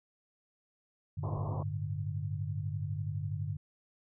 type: chord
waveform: sine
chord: G suspended second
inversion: none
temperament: equal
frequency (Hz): 98 / 110 / 146.83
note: G2 / A2 / D3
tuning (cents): 0 / 0 / 0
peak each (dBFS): -36 / -40 / -37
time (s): 1.17-3.57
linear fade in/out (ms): 10
type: low-pass noise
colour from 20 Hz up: white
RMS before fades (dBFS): -42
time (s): 1.23-1.63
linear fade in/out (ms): 5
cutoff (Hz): 1100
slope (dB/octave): 96
effects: none